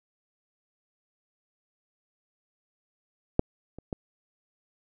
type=clicks; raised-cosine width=2 ms; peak=-6 / -28 / -18 dBFS; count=3; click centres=3.394 / 3.786 / 3.928 s; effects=none